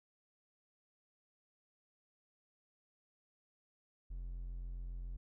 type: tone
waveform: triangle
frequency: 43.65 Hz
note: F1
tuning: in tune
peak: -39 dBFS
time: 4.1-5.17 s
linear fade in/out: 10 ms
effects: none